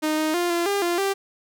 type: tone with pitch steps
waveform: sawtooth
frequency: 308.8 / 311.2 / 349.9 / 343 / 401.5 / 346.7 / 392.8 Hz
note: D#4 / D#4 / F4 / F4 / G4 / F4 / G4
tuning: -13 / 0 / +3 / -31 / +41 / -13 / +4 cents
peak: -17 dBFS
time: 0.02-1.14 s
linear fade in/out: 20 ms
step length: 160 ms
effects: none